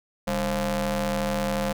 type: ring-modulated tone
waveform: sawtooth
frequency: 165.2 Hz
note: E3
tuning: 4 cents sharp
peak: -17 dBFS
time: 0.27-1.73 s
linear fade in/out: 10 ms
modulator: 366 Hz
effects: none